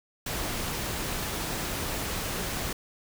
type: noise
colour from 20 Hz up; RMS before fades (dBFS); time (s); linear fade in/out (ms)
pink; -32; 0.26-2.73; 5
effects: none